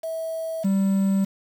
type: tone pair in turn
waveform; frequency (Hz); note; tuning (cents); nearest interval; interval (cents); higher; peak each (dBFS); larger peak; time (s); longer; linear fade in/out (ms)
sine / triangle; 650 / 195.27; E5 / G3; -24 / -6; octave + major sixth; 2082; first; -26 / -16; second; 0.03-0.64 / 0.64-1.25; neither; 10
effects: 7-bit